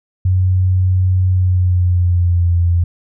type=tone with pitch glide; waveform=sine; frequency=92.5 to 86.31 Hz; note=F#2 to F2; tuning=0 to -20 cents; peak=-10 dBFS; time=0.25-2.84 s; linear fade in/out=5 ms; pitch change=-120 cents; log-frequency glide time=1.29-2.54 s; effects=none